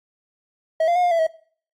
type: tone with pitch steps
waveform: triangle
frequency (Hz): 642 / 691 / 718 / 706 / 667 / 642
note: E5 / F5 / F5 / F5 / E5 / E5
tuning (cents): -46 / -19 / +48 / +19 / +20 / -46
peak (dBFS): -14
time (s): 0.8-1.268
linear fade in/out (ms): 5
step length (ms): 78
effects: noise-tail reverb RT60 0.5 s tail -21 dB re dry + AAC 48 kbps